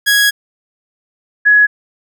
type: tone pair in turn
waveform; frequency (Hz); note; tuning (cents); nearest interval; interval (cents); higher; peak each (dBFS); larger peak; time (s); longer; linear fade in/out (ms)
sawtooth / sine; 1661.2 / 1680.5; G#6 / G#6; 0 / +20; unison; 20; second; -5; neither; 0.06-0.31 / 1.45-1.67; first; 20
effects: none